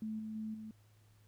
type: tone with level steps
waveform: sine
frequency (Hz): 217.8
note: A3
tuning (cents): -17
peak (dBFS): -37 / -40 / -38 / -44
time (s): 0.02-0.71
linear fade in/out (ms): 2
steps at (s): 0.19 / 0.35 / 0.54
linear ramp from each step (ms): 5
effects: added 105 Hz sine -63 dBFS peak until 1.27 s + pink hiss -72 dBFS RMS until 1.27 s